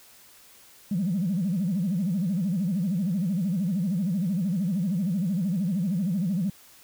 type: tone with vibrato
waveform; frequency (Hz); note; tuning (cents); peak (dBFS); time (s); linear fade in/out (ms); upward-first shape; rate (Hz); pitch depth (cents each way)
sine; 185; F#3; 0; -22; 0.91-6.5; 5; sine; 13; 220
effects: tanh soft clip ceiling -19 dBFS + white hiss -53 dBFS RMS until 6.83 s